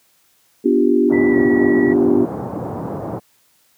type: chord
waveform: sine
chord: G dominant seventh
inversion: first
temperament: equal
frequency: 246.9 / 293.7 / 349.2 / 392 Hz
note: B3 / D4 / F4 / G4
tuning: 0 / 0 / 0 / 0 cents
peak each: -17 dBFS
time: 0.64-2.26 s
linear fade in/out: 20 ms
type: band-pass noise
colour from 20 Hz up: pink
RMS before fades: -26 dBFS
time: 1.09-3.2 s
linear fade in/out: 20 ms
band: 100 to 920 Hz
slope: 24 dB/octave
type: tone with pitch glide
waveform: sine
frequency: 1975.5 to 1934.8 Hz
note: B6 to B6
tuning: 0 to -36 cents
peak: -24 dBFS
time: 1.12-1.94 s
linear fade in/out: 20 ms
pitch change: -36 cents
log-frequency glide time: 1.31-1.36 s
effects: white hiss -58 dBFS RMS until 3.77 s + high-pass 60 Hz 12 dB/octave